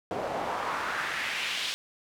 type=noise with band-pass filter sweep; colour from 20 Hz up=pink; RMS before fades=-32 dBFS; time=0.11-1.74 s; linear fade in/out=0 ms; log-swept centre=550 to 3600 Hz; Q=1.9; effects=none